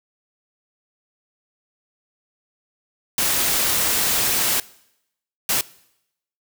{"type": "noise bursts at uneven times", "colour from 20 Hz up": "white", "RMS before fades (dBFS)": -20, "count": 2, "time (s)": [[3.18, 4.6], [5.49, 5.61]], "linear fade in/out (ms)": 2, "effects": ["noise-tail reverb RT60 0.8 s tail -21 dB re dry"]}